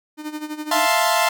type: tone with tremolo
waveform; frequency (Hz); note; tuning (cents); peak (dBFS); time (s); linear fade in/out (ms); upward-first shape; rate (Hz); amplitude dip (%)
45% pulse; 303.9; D#4; -41; -25; 0.17-0.87; 50; sine; 12; 75
type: chord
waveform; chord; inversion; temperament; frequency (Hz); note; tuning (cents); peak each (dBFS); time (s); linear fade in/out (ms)
sawtooth; F major seventh; third; equal; 659.3 / 698.5 / 880 / 1046.5; E5 / F5 / A5 / C6; 0 / 0 / 0 / 0; -18; 0.71-1.29; 5
effects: none